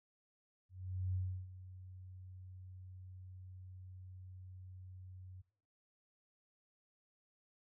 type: tone with ADSR envelope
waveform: sine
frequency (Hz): 92.5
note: F#2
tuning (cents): 0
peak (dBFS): -34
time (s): 0.69-5.42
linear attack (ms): 450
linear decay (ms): 330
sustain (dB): -16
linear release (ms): 15
effects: noise-tail reverb RT60 0.5 s tail -19 dB re dry